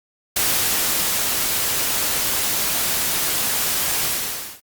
white noise with ADSR envelope, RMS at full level -19 dBFS, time 0.36-4.61 s, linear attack 6 ms, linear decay 970 ms, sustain -2 dB, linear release 570 ms, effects Opus 48 kbps

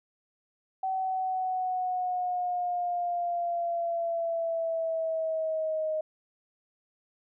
sine linear sweep, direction down, 762 to 622.3 Hz, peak -27 dBFS, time 0.83-6.01 s, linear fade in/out 5 ms, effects none

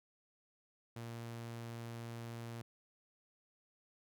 sawtooth tone, 116.54 Hz, A#2, in tune, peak -40 dBFS, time 0.96-2.62 s, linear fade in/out 5 ms, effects none

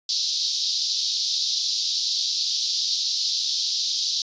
pink band-pass noise, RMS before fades -25 dBFS, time 0.09-4.22 s, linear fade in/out 2 ms, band 3800 to 5600 Hz, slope 48 dB/octave, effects resampled to 16000 Hz

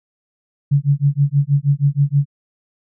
sine tone with tremolo, 142 Hz, C#3, 42 cents sharp, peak -9 dBFS, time 0.71-2.26 s, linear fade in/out 10 ms, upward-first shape sine, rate 6.3 Hz, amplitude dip 100%, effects none

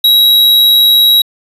square tone, 3858 Hz, B7, 41 cents flat, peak -5 dBFS, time 0.04-1.22 s, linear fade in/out 5 ms, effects resampled to 32000 Hz + 7-bit

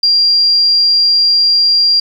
sine tone, 4768 Hz, D8, 25 cents sharp, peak -7 dBFS, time 0.03-2 s, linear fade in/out 5 ms, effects 7-bit

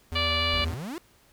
square tone with vibrato, 81.8 Hz, E2, 13 cents flat, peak -31 dBFS, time 0.12-0.74 s, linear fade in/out 0 ms, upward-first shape square, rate 3.4 Hz, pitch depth 22 cents each way
harmonic tone, 583 Hz, D5, 13 cents flat, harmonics 1 / 2 / 3 / 4 / 5 / 6 / 7 / 8, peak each -34 / -31 / -37 / -30 / -29 / -34 / -33 / -38 dBFS, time 0.15-0.65 s, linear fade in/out 10 ms
45% pulse exponential sweep, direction up, 39.68 to 370 Hz, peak -33 dBFS, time 0.53-0.98 s, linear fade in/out 0 ms
effects pink hiss -60 dBFS RMS until 1.32 s

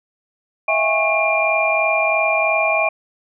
sine tone cluster, 648 / 691 / 818 / 1099 / 2393 Hz, E5 / F5 / G#5 / C#6 / D7, -30 / -19 / -26 / -15 / +32 cents, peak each -19 / -27 / -24 / -24 / -18 dBFS, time 0.68-2.89 s, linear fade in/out 5 ms, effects none

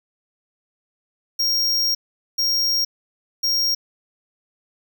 square tone bursts at uneven times, 5580 Hz, F8, 2 cents flat, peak -18 dBFS, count 3, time 1.39-1.95 / 2.38-2.85 / 3.43-3.75 s, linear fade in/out 10 ms, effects none

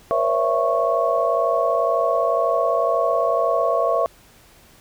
sine tone cluster, 475.1 / 533 / 575 / 667 / 1103 Hz, A#4 / C5 / D5 / E5 / C#6, +33 / +32 / -37 / +20 / -9 cents, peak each -25 / -25 / -26 / -20 / -23 dBFS, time 0.11-4.06 s, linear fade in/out 0 ms, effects pink hiss -51 dBFS RMS until 4.8 s

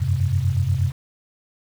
sine chord, F suspended second, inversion none, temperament equal with one note detuned, 89.61 / 98 / 130.81 Hz, F2 / G2 / C3, +45 / 0 / 0 cents, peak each -22 dBFS, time 0-0.92 s, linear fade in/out 20 ms, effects 7-bit

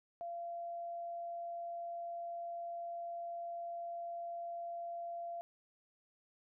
sine tone, 686 Hz, F5, 31 cents flat, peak -40 dBFS, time 0.21-5.41 s, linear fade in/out 0 ms, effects none

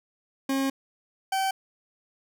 40% pulse tone pair in turn, 270.4 / 770.3 Hz, C#4 / G5, -43 / -30 cents, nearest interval octave + tritone, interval 1813 cents, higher second, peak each -23 dBFS, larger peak neither, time 0.49-0.7 / 1.32-1.51 s, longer first, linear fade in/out 5 ms, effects none

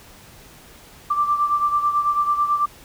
sine beating tone pair, 1174.7 / 1183.8 Hz, D6 / D6, 0 / +13 cents, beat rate 9.1 Hz, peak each -18 / -24 dBFS, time 1.1-2.66 s, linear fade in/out 10 ms, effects pink hiss -46 dBFS RMS until 2.84 s

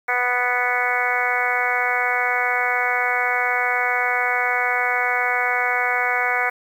harmonic tone, 246.9 Hz, B3, in tune, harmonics 2 / 3 / 4 / 5 / 6 / 7 / 8 / 9, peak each -30 / -25 / -29 / -28 / -25 / -28 / -26 / -24 dBFS, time 0.08-6.5 s, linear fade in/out 10 ms, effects 8-bit

